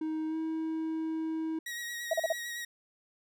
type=tone with pitch glide; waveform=triangle; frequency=314.3 to 320 Hz; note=D#4 to D#4; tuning=+18 to +49 cents; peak=-29 dBFS; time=0.01-1.59 s; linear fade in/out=5 ms; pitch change=+31 cents; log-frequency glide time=0.28-0.36 s
type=tone with vibrato; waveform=sawtooth; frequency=1898 Hz; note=A#6; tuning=31 cents sharp; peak=-33 dBFS; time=1.66-2.65 s; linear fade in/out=5 ms; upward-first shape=sine; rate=8.9 Hz; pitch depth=22 cents each way
type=tone bursts; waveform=sine; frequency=652 Hz; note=E5; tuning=19 cents flat; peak=-24 dBFS; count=4; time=2.11-2.325 s; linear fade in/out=5 ms; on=26 ms; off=37 ms
effects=none